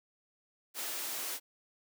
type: high-pass noise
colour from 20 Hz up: white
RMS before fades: -38 dBFS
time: 0.74-1.4 s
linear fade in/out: 50 ms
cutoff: 240 Hz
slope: 96 dB/octave
effects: none